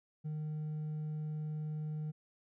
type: tone with hard clipping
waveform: sine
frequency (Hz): 153.2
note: D#3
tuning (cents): -27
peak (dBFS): -37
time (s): 0.24-2.12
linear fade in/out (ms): 20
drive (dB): 2
effects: none